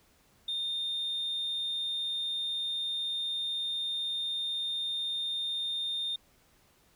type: tone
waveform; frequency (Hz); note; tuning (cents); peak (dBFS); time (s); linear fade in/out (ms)
sine; 3638; A#7; -43; -29; 0.48-6.16; 5
effects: tanh soft clip ceiling -28 dBFS + pink hiss -65 dBFS RMS until 6.95 s

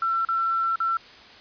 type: tone with dropouts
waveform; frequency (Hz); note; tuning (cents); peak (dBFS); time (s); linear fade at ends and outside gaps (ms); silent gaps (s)
sine; 1346; E6; +36; -21; 0.02-0.97; 2; 0.25-0.287 / 0.758-0.802
effects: white hiss -47 dBFS RMS until 1.4 s + resampled to 11025 Hz

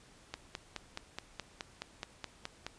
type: click train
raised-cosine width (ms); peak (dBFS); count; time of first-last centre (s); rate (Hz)
0.2; -21; 12; 0.34-2.666; 4.73
effects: pink hiss -60 dBFS RMS until 2.78 s + resampled to 22050 Hz

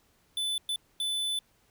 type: tone bursts at uneven times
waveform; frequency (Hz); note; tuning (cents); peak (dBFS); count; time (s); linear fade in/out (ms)
square; 3500; A7; -10; -29; 3; 0.37-0.58 / 0.69-0.76 / 1-1.39; 2
effects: pink hiss -67 dBFS RMS until 1.7 s

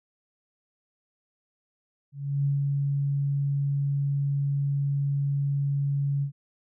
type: tone with ADSR envelope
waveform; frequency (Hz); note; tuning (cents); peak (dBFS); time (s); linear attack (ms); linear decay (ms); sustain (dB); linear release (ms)
sine; 140.7; C#3; +26; -21; 2.12-6.32; 330; 150; -2; 95
effects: none

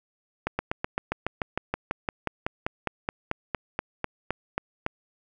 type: slowing click train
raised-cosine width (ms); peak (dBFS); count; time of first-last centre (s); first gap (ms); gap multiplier
0.5; -11; 24; 0.47-4.864; 120; 1.04
effects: none

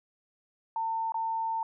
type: tone with dropouts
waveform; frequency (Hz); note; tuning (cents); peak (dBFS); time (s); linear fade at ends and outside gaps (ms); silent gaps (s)
sine; 900; A5; +39; -28; 0.76-1.63; 2; 1.121-1.143
effects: none

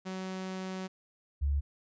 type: tone pair in turn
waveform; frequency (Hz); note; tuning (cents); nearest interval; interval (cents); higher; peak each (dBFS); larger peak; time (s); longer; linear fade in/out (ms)
sawtooth / sine; 187.7 / 70.98; F#3 / C#2; +25 / +42; octave + perfect fourth; 1683; first; -32 / -26; second; 0.05-0.88 / 1.41-1.61; first; 20
effects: resampled to 16000 Hz

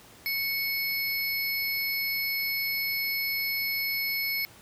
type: tone cluster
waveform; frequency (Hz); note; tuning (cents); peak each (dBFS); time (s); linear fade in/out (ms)
sine; 2213 / 4314 / 5220 / 11810; C#7 / C#8 / E8 / F#9; -3 / -48 / -18 / -4; -29 / -36 / -36 / -33; 0.26-4.45; 0
effects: pink hiss -52 dBFS RMS until 4.61 s + high-pass 60 Hz 12 dB/octave

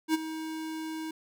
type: tone with ADSR envelope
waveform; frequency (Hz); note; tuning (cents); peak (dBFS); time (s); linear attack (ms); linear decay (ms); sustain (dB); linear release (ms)
square; 317.4; D#4; +35; -22; 0.08-1.11; 61; 23; -13; 4
effects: none

